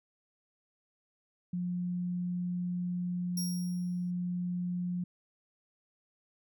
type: tone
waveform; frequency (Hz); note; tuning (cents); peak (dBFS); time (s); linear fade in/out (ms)
sine; 177.9; F3; +32; -31; 1.53-5.04; 5
type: tone with exponential decay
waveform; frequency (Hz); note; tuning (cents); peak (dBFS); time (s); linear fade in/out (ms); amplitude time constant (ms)
20% pulse; 5600; F8; +4; -28; 3.37-4.11; 5; 160
effects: none